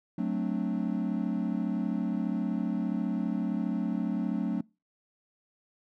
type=chord; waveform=triangle; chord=D dominant seventh; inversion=first; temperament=equal; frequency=185 / 220 / 261.6 / 293.7 Hz; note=F#3 / A3 / C4 / D4; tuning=0 / 0 / 0 / 0 cents; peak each=-30 / -30 / -33 / -33 dBFS; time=0.18-4.61 s; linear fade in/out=5 ms; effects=noise-tail reverb RT60 0.3 s tail -26 dB re dry